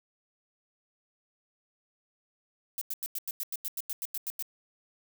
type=noise bursts; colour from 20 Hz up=violet; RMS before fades=-34 dBFS; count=14; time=2.78-4.425 s; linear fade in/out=0 ms; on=33 ms; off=91 ms; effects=none